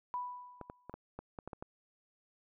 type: tone with exponential decay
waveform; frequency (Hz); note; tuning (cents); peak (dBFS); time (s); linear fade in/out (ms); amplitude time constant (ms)
sine; 987.8; B5; 0; -33; 0.14-0.93; 0; 170
type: clicks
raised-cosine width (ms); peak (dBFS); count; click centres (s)
1; -29; 9; 0.613 / 0.699 / 0.896 / 0.94 / 1.19 / 1.388 / 1.476 / 1.532 / 1.625
effects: none